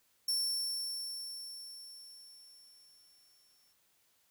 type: tone with exponential decay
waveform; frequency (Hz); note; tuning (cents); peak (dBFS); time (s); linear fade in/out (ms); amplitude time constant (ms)
sawtooth; 5430; F8; -50; -27; 0.28-3.73; 5; 750
effects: white hiss -72 dBFS RMS until 4.3 s